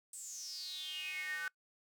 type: tone with high-pass filter sweep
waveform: square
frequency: 167.9 Hz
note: E3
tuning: 32 cents sharp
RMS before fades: -43 dBFS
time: 0.13-1.48 s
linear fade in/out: 2 ms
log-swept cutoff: 8400 to 1500 Hz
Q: 9.6
effects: noise-tail reverb RT60 0.1 s tail -23 dB re dry